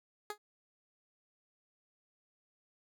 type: tone with exponential decay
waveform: 15% pulse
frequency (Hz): 417.8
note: G#4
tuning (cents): +10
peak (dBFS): -28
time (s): 0.3-0.38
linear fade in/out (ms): 2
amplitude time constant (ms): 17
effects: none